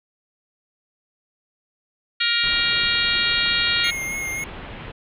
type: harmonic tone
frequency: 470 Hz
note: A#4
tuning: 14 cents sharp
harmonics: 3 / 4 / 5 / 6 / 7 / 8 / 9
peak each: -26 / -26 / -26 / -26 / -26 / -26 / -26 dBFS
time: 2.2-3.91 s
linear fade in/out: 10 ms
type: low-pass noise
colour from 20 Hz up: pink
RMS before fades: -36 dBFS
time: 2.43-4.92 s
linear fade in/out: 10 ms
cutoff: 3400 Hz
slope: 48 dB/octave
type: tone with vibrato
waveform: square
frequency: 2144 Hz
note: C7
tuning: 42 cents sharp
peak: -26 dBFS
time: 3.84-4.44 s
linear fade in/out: 2 ms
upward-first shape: sine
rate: 3.8 Hz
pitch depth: 23 cents each way
effects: none